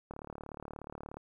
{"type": "click train", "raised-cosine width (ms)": 1, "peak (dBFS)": -29, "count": 40, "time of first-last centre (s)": [0.11, 1.17], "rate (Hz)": 36.8, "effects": ["11-bit"]}